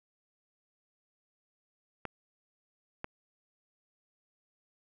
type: clicks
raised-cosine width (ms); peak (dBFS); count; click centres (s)
0.5; -21; 2; 2.053 / 3.044
effects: none